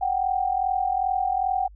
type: tone pair together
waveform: sine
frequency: 740 / 782.5 Hz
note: F#5 / G5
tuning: 0 / -3 cents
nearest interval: minor second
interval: 97 cents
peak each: -24 dBFS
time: 0.01-1.68 s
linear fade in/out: 10 ms
effects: added 50 Hz sine -44 dBFS peak until 1.75 s